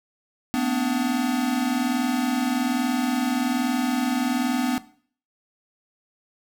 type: tone cluster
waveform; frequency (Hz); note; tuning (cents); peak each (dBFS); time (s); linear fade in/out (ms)
square; 230 / 251.2 / 292.4; A#3 / B3 / D4; -23 / +30 / -7; -30 / -24 / -28; 0.54-4.78; 0
effects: noise-tail reverb RT60 0.5 s tail -17 dB re dry